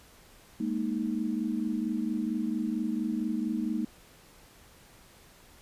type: chord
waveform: sine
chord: Ab suspended second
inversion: none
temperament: equal with one note detuned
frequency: 208.7 / 233.1 / 311.1 Hz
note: Ab3 / Bb3 / Eb4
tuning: +9 / 0 / 0 cents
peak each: -33 / -31 / -33 dBFS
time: 0.6-3.85 s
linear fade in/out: 5 ms
effects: pink hiss -56 dBFS RMS until 5.61 s + resampled to 32000 Hz